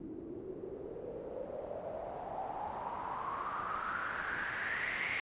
white noise with low-pass filter sweep, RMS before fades -40 dBFS, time 0-5.2 s, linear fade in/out 2 ms, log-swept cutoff 310 to 2200 Hz, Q 6.8, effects resampled to 8000 Hz

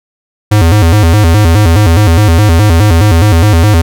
square tone with vibrato, 93.5 Hz, F#2, 19 cents sharp, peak -4 dBFS, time 0.51-3.82 s, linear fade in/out 10 ms, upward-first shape square, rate 4.8 Hz, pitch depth 210 cents each way, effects none

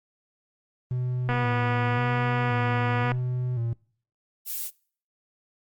triangle tone with vibrato, 120.8 Hz, B2, 38 cents flat, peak -23 dBFS, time 0.91-3.73 s, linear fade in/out 0 ms, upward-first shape square, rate 0.94 Hz, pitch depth 63 cents each way
click train, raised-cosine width 0.5 ms, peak -14 dBFS, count 447, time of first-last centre 1.29-3.118 s, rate 244 Hz
violet noise, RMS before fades -31 dBFS, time 4.45-4.71 s, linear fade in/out 50 ms
effects noise-tail reverb RT60 0.5 s tail -25 dB re dry + Opus 24 kbps

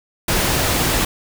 pink noise, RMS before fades -18 dBFS, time 0.28-1.05 s, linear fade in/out 5 ms, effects none

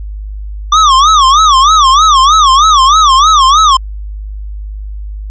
square tone with vibrato, 1163 Hz, D6, 17 cents flat, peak -4 dBFS, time 0.72-3.77 s, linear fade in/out 5 ms, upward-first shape sine, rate 3.2 Hz, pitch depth 190 cents each way, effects added 51 Hz sine -19 dBFS peak until 5.3 s + resampled to 16000 Hz

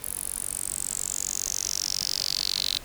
10% pulse tone with high-pass filter sweep, 47.29 Hz, F#1, 39 cents sharp, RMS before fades -30 dBFS, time 0.02-2.79 s, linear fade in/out 10 ms, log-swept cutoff 11000 to 3900 Hz, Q 6.2, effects pink hiss -45 dBFS RMS until 2.84 s

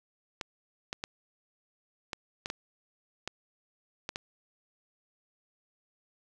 clicks, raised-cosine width 0.2 ms, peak -17 dBFS, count 9, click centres 0.412 / 0.929 / 1.039 / 2.132 / 2.459 / 2.501 / 3.276 / 4.091 / 4.159 s, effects none

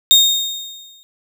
35% pulse tone with exponential decay, 3696 Hz, A#7, 16 cents flat, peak -3 dBFS, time 0.11-1.03 s, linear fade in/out 0 ms, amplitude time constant 200 ms, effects none

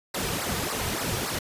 pink noise with flanger, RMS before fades -29 dBFS, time 0.14-1.39 s, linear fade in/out 5 ms, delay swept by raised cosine 0.3 to 3.7 ms, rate 3.5 Hz, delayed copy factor -1, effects resampled to 32000 Hz

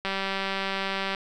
click train, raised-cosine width 0.3 ms, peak -13 dBFS, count 214, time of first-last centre 0.05-1.148 s, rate 194 Hz, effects none

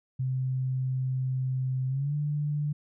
sine tone with pitch glide, 130 to 147.62 Hz, C3 to D3, -11 to +9 cents, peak -26 dBFS, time 0.19-2.73 s, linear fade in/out 10 ms, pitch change +220 cents, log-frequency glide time 1.88-2.14 s, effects none

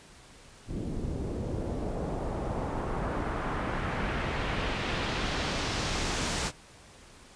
pink noise with low-pass filter sweep, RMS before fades -32 dBFS, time 0.67-6.52 s, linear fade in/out 50 ms, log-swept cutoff 290 to 8100 Hz, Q 1.1, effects pink hiss -53 dBFS RMS until 7.35 s + resampled to 22050 Hz

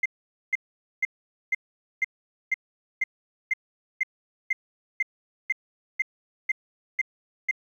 sine tone bursts, 2088 Hz, C7, 4 cents flat, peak -19 dBFS, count 16, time 0.03-7.512 s, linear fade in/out 5 ms, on 27 ms, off 470 ms, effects tanh soft clip ceiling -15 dBFS + 10-bit

